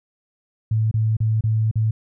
sine tone with dropouts, 110 Hz, A2, in tune, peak -16 dBFS, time 0.71-1.91 s, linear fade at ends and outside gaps 5 ms, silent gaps 0.913-0.94 / 1.168-1.203 / 1.409-1.438 / 1.713-1.756 s, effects none

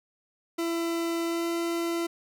40% pulse tone with pitch glide, 335.1 to 337.8 Hz, E4 to E4, +29 to +42 cents, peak -26 dBFS, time 0.58-2.07 s, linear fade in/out 10 ms, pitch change +13 cents, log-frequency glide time 1.26-1.47 s, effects none

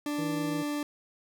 40% pulse tone, 293.7 Hz, D4, in tune, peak -29 dBFS, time 0.06-0.83 s, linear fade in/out 2 ms
harmonic tone, 160.4 Hz, E3, 47 cents flat, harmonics 1 / 2 / 3, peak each -36 / -39 / -41 dBFS, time 0.18-0.63 s, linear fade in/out 10 ms
effects none

